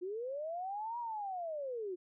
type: linear two-way sweep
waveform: sine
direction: up then down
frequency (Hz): 346.4 to 966 to 346.4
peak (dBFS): -37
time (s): 0.01-1.96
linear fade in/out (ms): 20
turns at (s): 0.99
effects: none